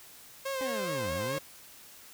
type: tone with vibrato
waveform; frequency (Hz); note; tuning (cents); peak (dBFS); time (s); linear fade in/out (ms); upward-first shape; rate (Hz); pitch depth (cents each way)
sawtooth; 532; C5; +29; -28; 0.45-1.39; 10; sine; 4.7; 48
type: linear two-way sweep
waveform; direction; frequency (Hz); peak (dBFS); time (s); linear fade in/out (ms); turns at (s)
20% pulse; down then up; 277.2 to 75.7 to 156.5; -31; 0.61-1.38; 0; 1.12
effects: white hiss -52 dBFS RMS until 2.13 s